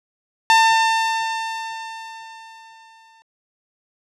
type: tone with exponential decay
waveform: sawtooth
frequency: 898 Hz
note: A5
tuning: 35 cents sharp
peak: -6 dBFS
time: 0.5-3.22 s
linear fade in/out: 0 ms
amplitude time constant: 590 ms
effects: low-pass 6000 Hz 12 dB/octave